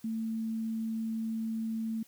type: tone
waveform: sine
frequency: 223.4 Hz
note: A3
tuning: 27 cents sharp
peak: -31 dBFS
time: 0.04-2.03 s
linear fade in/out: 5 ms
effects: white hiss -61 dBFS RMS until 2.07 s